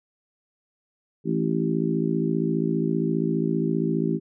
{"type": "harmonic tone with a mistuned harmonic", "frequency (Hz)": 55, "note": "A1", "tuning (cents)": 0, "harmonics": [3, 4, 5, 6, 7], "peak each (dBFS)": [-26, -27, -28, -29, -29], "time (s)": [1.24, 4.2], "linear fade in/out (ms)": 50, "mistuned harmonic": 7, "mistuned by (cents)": 16, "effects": []}